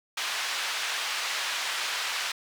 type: band-pass noise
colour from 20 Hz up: white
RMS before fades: -31 dBFS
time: 0.17-2.32 s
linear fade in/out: 5 ms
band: 970 to 3900 Hz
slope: 12 dB/octave
effects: none